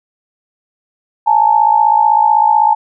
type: tone pair together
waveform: sine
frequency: 844 / 899.9 Hz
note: G#5 / A5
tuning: +28 / +39 cents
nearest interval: minor second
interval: 111 cents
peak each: -10 dBFS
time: 1.26-2.75 s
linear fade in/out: 20 ms
effects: none